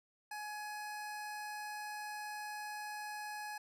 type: tone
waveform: 25% pulse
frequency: 841 Hz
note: G#5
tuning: 22 cents sharp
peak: -38 dBFS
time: 0.31-3.58 s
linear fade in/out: 5 ms
effects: resampled to 32000 Hz